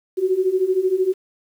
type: beating tone pair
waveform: sine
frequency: 365.5 / 378.5 Hz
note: F#4 / F#4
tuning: -21 / +39 cents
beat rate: 13 Hz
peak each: -21 / -18 dBFS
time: 0.17-1.14 s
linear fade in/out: 20 ms
effects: 8-bit